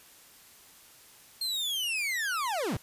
40% pulse linear sweep, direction down, 4251 to 73.4 Hz, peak -28 dBFS, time 1.41-2.77 s, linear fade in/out 5 ms, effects white hiss -55 dBFS RMS until 2.82 s + resampled to 32000 Hz

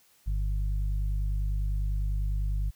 harmonic tone, 50 Hz, G1, 35 cents sharp, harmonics 1 / 2 / 3, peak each -26 / -36 / -41 dBFS, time 0.26-2.71 s, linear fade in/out 20 ms, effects white hiss -63 dBFS RMS until 2.75 s

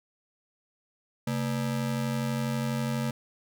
square ring-modulated tone, 180.8 Hz, F#3, 40 cents flat, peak -25 dBFS, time 1.27-3.11 s, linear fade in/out 5 ms, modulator 46.1 Hz, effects none

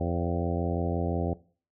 harmonic tone with a mistuned harmonic, 85.8 Hz, F2, 30 cents flat, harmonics 1 / 2 / 3 / 4 / 5 / 6 / 7 / 8 / 9, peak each -30 / -33 / -35 / -36 / -37 / -38 / -38 / -39 / -40 dBFS, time 0-1.34 s, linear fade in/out 10 ms, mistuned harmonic 7, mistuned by -46 cents, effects noise-tail reverb RT60 0.4 s tail -18 dB re dry

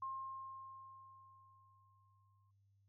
sine tone with exponential decay, 1065 Hz, C6, 30 cents sharp, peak -40 dBFS, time 0.02-2.51 s, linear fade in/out 5 ms, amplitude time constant 540 ms, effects added 99 Hz sine -70 dBFS peak until 2.88 s

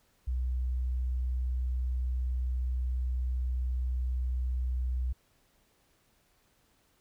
sine tone, 62.6 Hz, B1, 24 cents sharp, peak -28 dBFS, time 0.27-5.13 s, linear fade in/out 10 ms, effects pink hiss -69 dBFS RMS until 7 s

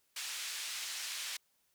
pink band-pass noise, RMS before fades -41 dBFS, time 0.16-1.37 s, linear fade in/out 5 ms, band 2500 to 8700 Hz, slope 12 dB/octave, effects white hiss -75 dBFS RMS until 1.74 s

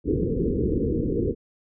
white low-pass noise, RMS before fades -24 dBFS, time 0.04-1.35 s, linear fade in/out 50 ms, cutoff 480 Hz, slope 96 dB/octave, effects none

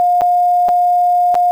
sine tone with dropouts, 711 Hz, F5, 31 cents sharp, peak -9 dBFS, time 0-1.51 s, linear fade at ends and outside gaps 0 ms, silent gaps 0.21-0.218 / 0.685-0.69 / 1.344-1.352 s, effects 7-bit

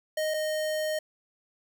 square tone pair in turn, 621 / 618.7 Hz, D#5 / D#5, -3 / -10 cents, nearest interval unison, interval 7 cents, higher first, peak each -27 / -28 dBFS, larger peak first, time 0.17-0.34 / 0.34-0.99 s, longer second, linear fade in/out 5 ms, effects none

